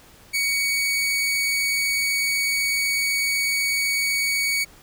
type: tone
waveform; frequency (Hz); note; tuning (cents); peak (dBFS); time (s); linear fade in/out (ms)
sawtooth; 2244; C#7; +21; -17; 0.33-4.65; 20
effects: pink hiss -50 dBFS RMS until 4.82 s